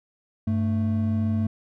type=tone pair together; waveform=triangle; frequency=98.6 / 221.3 Hz; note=G2 / A3; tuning=+11 / +10 cents; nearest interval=octave + major second; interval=1399 cents; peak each=-22 dBFS; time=0.47-1.47 s; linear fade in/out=5 ms; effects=none